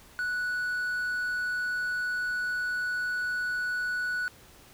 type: tone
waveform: triangle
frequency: 1476 Hz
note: F#6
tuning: 5 cents flat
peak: -26 dBFS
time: 0.19-4.28 s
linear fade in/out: 0 ms
effects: pink hiss -54 dBFS RMS until 4.73 s